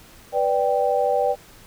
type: chord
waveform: sine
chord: G major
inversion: first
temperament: equal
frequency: 493.9 / 587.3 / 784 Hz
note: B4 / D5 / G5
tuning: 0 / 0 / 0 cents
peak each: -22 dBFS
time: 0.32-1.36 s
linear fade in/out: 50 ms
effects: pink hiss -48 dBFS RMS until 1.66 s